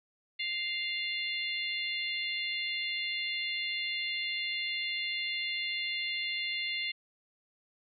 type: harmonic tone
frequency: 698.5 Hz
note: F5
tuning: in tune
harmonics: 3 / 4 / 5 / 6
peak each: -35 / -37 / -39 / -40 dBFS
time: 0.39-6.92 s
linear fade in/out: 10 ms
effects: none